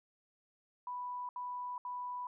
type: tone bursts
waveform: sine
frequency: 987.8 Hz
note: B5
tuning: in tune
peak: -38 dBFS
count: 3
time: 0.87-2.27 s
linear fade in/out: 2 ms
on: 420 ms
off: 70 ms
effects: none